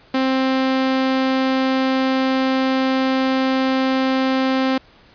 sawtooth tone, 263.2 Hz, C4, 10 cents sharp, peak -12 dBFS, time 0.14-4.78 s, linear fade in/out 5 ms, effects pink hiss -50 dBFS RMS until 5.14 s + resampled to 11025 Hz

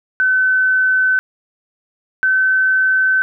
sine tone pair in turn, 1519 / 1528.7 Hz, F#6 / G6, +45 / -44 cents, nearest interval unison, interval 11 cents, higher second, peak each -11 dBFS, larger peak neither, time 0.2-1.19 / 2.23-3.22 s, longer neither, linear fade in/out 0 ms, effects none

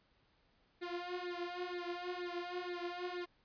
sawtooth tone with flanger, 354.2 Hz, F4, 24 cents sharp, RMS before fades -42 dBFS, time 0.81-3.26 s, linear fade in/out 20 ms, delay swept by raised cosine 0.48 to 4.18 ms, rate 2.1 Hz, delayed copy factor +1, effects pink hiss -73 dBFS RMS until 3.44 s + resampled to 11025 Hz

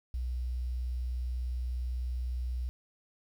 sine tone with quantisation, 61.74 Hz, B1, in tune, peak -31 dBFS, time 0.14-2.69 s, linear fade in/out 0 ms, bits 10, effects none

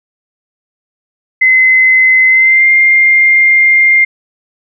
sine tone with pitch glide, 2047 to 2109 Hz, C7 to C7, -38 to +13 cents, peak -4 dBFS, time 1.41-4.05 s, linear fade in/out 10 ms, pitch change +51 cents, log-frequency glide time 2.27-2.7 s, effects none

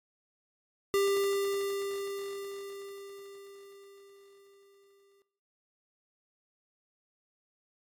square tone with exponential decay, 397 Hz, G4, 22 cents sharp, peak -25 dBFS, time 0.94-5.22 s, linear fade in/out 0 ms, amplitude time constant 930 ms, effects noise-tail reverb RT60 0.7 s tail -18 dB re dry + AAC 64 kbps

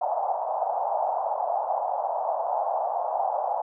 white band-pass noise, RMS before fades -27 dBFS, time 0.01-3.62 s, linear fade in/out 10 ms, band 640 to 850 Hz, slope 48 dB/octave, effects none

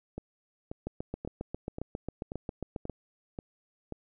two click trains, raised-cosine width 2 ms, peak -24 / -21 dBFS, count 8 / 16, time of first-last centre 0.18-3.923 / 0.87-2.897 s, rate 1.87 / 7.4 Hz, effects none

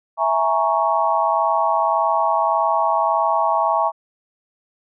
sine chord, A# half-diminished seventh, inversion second, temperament equal, 659.3 / 830.6 / 932.3 / 1108.7 Hz, E5 / G#5 / A#5 / C#6, 0 / 0 / 0 / 0 cents, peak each -21 dBFS, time 0.17-3.92 s, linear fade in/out 50 ms, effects none

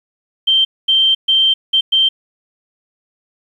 sine tone bursts at uneven times, 3136 Hz, G7, in tune, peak -9 dBFS, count 5, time 0.47-0.65 / 0.88-1.15 / 1.28-1.54 / 1.73-1.81 / 1.92-2.09 s, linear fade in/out 10 ms, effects 8-bit

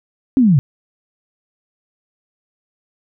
sine linear sweep, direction down, 277.2 to 123.47 Hz, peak -8 dBFS, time 0.37-0.59 s, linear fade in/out 0 ms, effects none

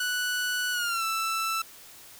sawtooth tone with pitch glide, 1480 to 1326.2 Hz, F#6 to E6, 0 to +10 cents, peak -23 dBFS, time 0-1.62 s, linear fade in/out 5 ms, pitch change -190 cents, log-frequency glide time 0.72-1.04 s, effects white hiss -49 dBFS RMS until 2.19 s

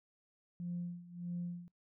sine tone with tremolo, 174.61 Hz, F3, in tune, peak -35 dBFS, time 0.6-1.68 s, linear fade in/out 0 ms, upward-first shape sine, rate 1.6 Hz, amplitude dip 85%, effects noise-tail reverb RT60 0.1 s tail -23 dB re dry + tanh soft clip ceiling -32 dBFS

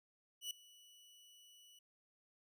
sawtooth tone with ADSR envelope, 2950 Hz, F#7, 6 cents flat, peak -36 dBFS, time 0.41-1.79 s, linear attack 98 ms, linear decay 3 ms, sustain -22 dB, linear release 4 ms, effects none

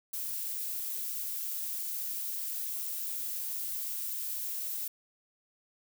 violet noise, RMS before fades -36 dBFS, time 0.13-4.88 s, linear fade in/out 5 ms, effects none

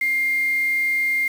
sine tone with quantisation, 2113 Hz, C7, 16 cents sharp, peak -18 dBFS, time 0.01-1.28 s, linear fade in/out 5 ms, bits 6, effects none

